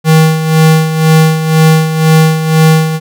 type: tone with tremolo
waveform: square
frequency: 158.7 Hz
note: D#3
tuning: 35 cents sharp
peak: -3 dBFS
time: 0.04-3 s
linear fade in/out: 50 ms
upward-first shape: sine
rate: 2 Hz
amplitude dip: 65%
effects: none